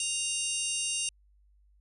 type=harmonic tone with a mistuned harmonic; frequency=932.3 Hz; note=A#5; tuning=in tune; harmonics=3 / 4 / 5 / 6 / 7 / 8 / 9 / 10; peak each=-34 / -43 / -45 / -39 / -38 / -41 / -37 / -35 dBFS; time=0-1.09 s; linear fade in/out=2 ms; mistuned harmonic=7; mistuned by=-72 cents; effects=added 50 Hz sine -60 dBFS peak until 1.8 s